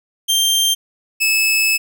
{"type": "tone pair in turn", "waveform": "sawtooth", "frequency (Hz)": [3165, 2604], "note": ["G7", "E7"], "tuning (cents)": [16, -22], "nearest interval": "minor third", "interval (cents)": 338, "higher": "first", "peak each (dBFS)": -10, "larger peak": "neither", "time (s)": [[0.28, 0.75], [1.2, 1.78]], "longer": "second", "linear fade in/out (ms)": 20, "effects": []}